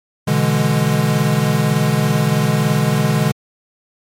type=chord; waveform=square; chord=E dominant seventh; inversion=second; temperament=equal; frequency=123.47 / 146.83 / 164.81 / 207.7 Hz; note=B2 / D3 / E3 / G#3; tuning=0 / 0 / 0 / 0 cents; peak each=-21 / -17 / -22 / -20 dBFS; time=0.27-3.32 s; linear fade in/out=10 ms; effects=MP3 64 kbps